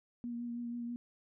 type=tone with vibrato; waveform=sine; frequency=238 Hz; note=A#3; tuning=36 cents sharp; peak=-37 dBFS; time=0.24-0.96 s; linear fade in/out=0 ms; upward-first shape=triangle; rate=6.2 Hz; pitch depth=23 cents each way; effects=none